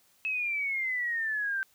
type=exponential sweep; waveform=sine; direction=down; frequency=2600 to 1550 Hz; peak=-28 dBFS; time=0.25-1.63 s; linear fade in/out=0 ms; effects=white hiss -65 dBFS RMS until 1.74 s